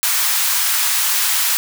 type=high-pass noise; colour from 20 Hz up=white; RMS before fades=-17 dBFS; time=0.03-1.57 s; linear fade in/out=0 ms; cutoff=880 Hz; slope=24 dB/octave; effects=none